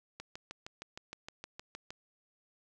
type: click train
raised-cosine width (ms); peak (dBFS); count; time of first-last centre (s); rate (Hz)
0.2; -26; 12; 0.2-1.905; 6.45
effects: none